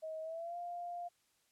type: tone with pitch glide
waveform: sine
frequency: 634 to 699.4 Hz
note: D#5 to F5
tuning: +32 to +2 cents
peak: -40 dBFS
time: 0.02-1.09 s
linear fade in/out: 20 ms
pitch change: +170 cents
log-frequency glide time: 0.22-0.57 s
effects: white hiss -75 dBFS RMS until 1.51 s + low-pass 11000 Hz 12 dB/octave

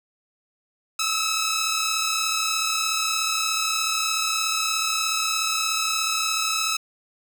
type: tone pair together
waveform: 10% pulse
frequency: 1280.2 / 1317 Hz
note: D#6 / E6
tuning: +49 / -2 cents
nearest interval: unison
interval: 49 cents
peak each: -17 dBFS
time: 0.99-6.77 s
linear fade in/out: 5 ms
effects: none

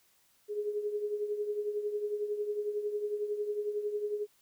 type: tone with tremolo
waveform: sine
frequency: 416.8 Hz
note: G#4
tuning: 6 cents sharp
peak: -28 dBFS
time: 0.48-4.27 s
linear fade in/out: 50 ms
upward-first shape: triangle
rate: 11 Hz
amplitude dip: 70%
effects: white hiss -68 dBFS RMS until 4.41 s

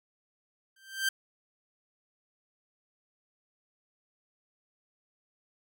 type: tone with exponential growth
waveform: sawtooth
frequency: 1568 Hz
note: G6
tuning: in tune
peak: -20 dBFS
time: 0.76-1.09 s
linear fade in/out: 5 ms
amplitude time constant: 70 ms
effects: none

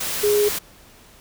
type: tone in noise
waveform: sine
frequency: 415.3 Hz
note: G#4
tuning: in tune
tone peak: -15 dBFS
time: 0.23-0.49 s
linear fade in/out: 10 ms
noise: white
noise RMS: -26 dBFS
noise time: 0-0.59 s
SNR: +8 dB
effects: pink hiss -49 dBFS RMS until 1.2 s

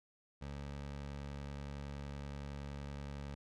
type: tone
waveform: 20% pulse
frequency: 70.7 Hz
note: C#2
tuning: 35 cents sharp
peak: -38 dBFS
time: 0.41-3.35 s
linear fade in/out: 10 ms
effects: low-pass 6000 Hz 12 dB/octave

